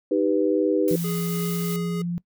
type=chord; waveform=sine; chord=Eb augmented; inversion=none; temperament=equal; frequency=311.1 / 392 / 493.9 Hz; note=Eb4 / G4 / B4; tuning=0 / 0 / 0 cents; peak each=-22 / -23 / -23 dBFS; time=0.11-0.96 s; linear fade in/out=5 ms
type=noise; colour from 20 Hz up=blue; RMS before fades=-35 dBFS; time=0.88-1.76 s; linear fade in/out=0 ms
type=tone with pitch glide; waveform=sine; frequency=170.2 to 173.18 Hz; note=F3 to F3; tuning=-44 to -14 cents; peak=-24 dBFS; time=0.91-2.18 s; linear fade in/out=0 ms; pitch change=+30 cents; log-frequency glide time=1.06-2.02 s
type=tone with tremolo; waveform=square; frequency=415.3 Hz; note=G#4; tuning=in tune; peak=-30 dBFS; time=1.04-2.02 s; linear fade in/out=5 ms; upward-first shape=triangle; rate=3.2 Hz; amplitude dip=30%
effects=noise-tail reverb RT60 0.1 s tail -21 dB re dry